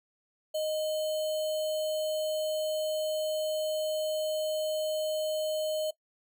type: tone with sample-and-hold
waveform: sine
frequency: 620 Hz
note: D#5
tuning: 6 cents flat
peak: -28 dBFS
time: 0.54-5.91 s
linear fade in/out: 10 ms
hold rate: 3675 Hz
effects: noise-tail reverb RT60 0.1 s tail -19 dB re dry